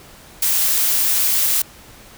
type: noise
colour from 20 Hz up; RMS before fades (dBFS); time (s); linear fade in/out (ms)
blue; -17; 0.42-1.62; 5
effects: pink hiss -43 dBFS RMS until 2.17 s